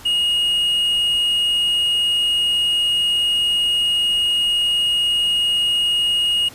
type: tone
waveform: triangle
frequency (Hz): 2871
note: F7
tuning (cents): +47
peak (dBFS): -14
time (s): 0.05-6.49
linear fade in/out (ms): 10
effects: pink hiss -41 dBFS RMS until 6.54 s + resampled to 32000 Hz